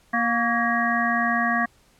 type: harmonic tone with a mistuned harmonic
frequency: 235.6 Hz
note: A#3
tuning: 19 cents sharp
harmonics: 1 / 3 / 5 / 7 / 8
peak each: -26 / -26 / -26 / -26 / -26 dBFS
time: 0.13-1.66 s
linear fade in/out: 10 ms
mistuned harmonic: 5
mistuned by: -59 cents
effects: pink hiss -59 dBFS RMS until 1.99 s + low-pass 12000 Hz 12 dB/octave